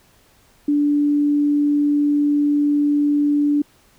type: tone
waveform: sine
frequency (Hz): 291.5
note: D4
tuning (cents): -13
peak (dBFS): -14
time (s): 0.68-3.62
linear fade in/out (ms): 5
effects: pink hiss -55 dBFS RMS until 3.98 s